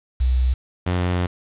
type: tone pair in turn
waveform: sine / sawtooth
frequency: 63.1 / 89.41 Hz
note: B1 / F2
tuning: +38 / +41 cents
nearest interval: tritone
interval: 603 cents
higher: second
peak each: -15 dBFS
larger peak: neither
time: 0.2-0.54 / 0.86-1.27 s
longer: second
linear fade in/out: 10 ms
effects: resampled to 8000 Hz + 7-bit